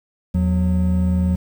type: tone pair together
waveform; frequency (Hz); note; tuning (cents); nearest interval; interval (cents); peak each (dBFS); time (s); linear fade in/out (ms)
triangle; 81.12 / 182.1; E2 / F#3; -27 / -27; octave + major second; 1400; -16; 0.34-1.36; 10
effects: 8-bit